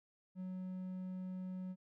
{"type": "tone", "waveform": "triangle", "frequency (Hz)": 185, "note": "F#3", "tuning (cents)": 0, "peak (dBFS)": -39, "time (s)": [0.35, 1.76], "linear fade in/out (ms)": 50, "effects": []}